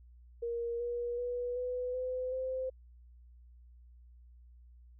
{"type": "tone with pitch steps", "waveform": "sine", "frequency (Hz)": [470, 479.3, 488.8, 498.5, 508.4, 518.5], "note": ["A#4", "A#4", "B4", "B4", "C5", "C5"], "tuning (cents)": [14, 48, -18, 16, -50, -16], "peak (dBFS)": -33, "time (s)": [0.42, 2.7], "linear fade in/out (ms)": 10, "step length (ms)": 380, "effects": ["added 60 Hz sine -54 dBFS peak until 4.99 s"]}